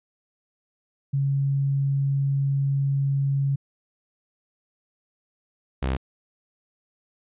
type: tone pair in turn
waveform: sine / sawtooth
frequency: 138.4 / 65.73 Hz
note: C#3 / C2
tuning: -2 / +9 cents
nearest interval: octave + minor second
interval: 1289 cents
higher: first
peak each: -20 / -19 dBFS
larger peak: second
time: 1.13-3.56 / 5.82-5.97 s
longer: first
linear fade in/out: 10 ms
effects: resampled to 8000 Hz